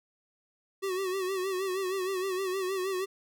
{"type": "tone with vibrato", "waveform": "square", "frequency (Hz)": 377.8, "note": "F#4", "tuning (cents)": 36, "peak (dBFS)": -30, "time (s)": [0.82, 3.06], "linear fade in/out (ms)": 20, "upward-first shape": "sine", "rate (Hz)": 6.4, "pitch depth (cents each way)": 68, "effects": []}